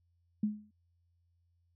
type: tone with exponential decay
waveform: sine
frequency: 210.8 Hz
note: G#3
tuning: 26 cents sharp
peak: -25 dBFS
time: 0.43-0.71 s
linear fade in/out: 5 ms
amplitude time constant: 59 ms
effects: added 86 Hz sine -70 dBFS peak until 1.75 s